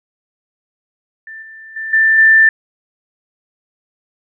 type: tone with level steps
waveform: sine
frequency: 1777 Hz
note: A6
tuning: 17 cents sharp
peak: -29 / -33 / -21 / -8 / -5 dBFS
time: 1.27-2.49 s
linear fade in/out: 2 ms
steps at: 1.42 / 1.76 / 1.93 / 2.18 s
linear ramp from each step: 5 ms
effects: none